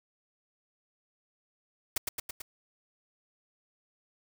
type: noise with echo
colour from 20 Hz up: white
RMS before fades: -29 dBFS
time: 1.96-1.98 s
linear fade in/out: 5 ms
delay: 110 ms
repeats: 4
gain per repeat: -3 dB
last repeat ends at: 2.42 s
effects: none